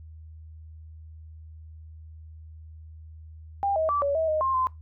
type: tone with pitch steps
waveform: sine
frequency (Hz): 798 / 636 / 1159 / 565 / 643 / 620 / 1061 / 1033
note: G5 / D#5 / D6 / C#5 / E5 / D#5 / C6 / C6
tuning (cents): +31 / +38 / -23 / +33 / -43 / -6 / +24 / -22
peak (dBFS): -22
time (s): 3.63-4.67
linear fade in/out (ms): 0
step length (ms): 130
effects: noise-tail reverb RT60 0.2 s tail -21 dB re dry + added 79 Hz sine -42 dBFS peak until 4.81 s